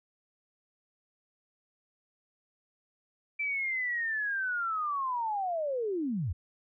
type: linear sweep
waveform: sine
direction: down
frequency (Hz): 2339 to 69.1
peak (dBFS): -29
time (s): 3.39-6.33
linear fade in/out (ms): 10
effects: none